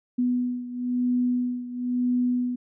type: beating tone pair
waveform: sine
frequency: 246.9 / 247.9 Hz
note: B3 / B3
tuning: 0 / +7 cents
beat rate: 1 Hz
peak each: -24 / -28 dBFS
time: 0.18-2.56 s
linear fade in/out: 10 ms
effects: none